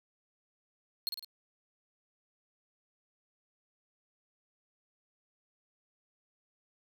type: tone with echo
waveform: 45% pulse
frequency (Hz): 4285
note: C8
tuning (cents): +40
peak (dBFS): -29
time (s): 1.07-1.09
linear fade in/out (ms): 0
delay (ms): 52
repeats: 3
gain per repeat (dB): -5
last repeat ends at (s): 1.246
effects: none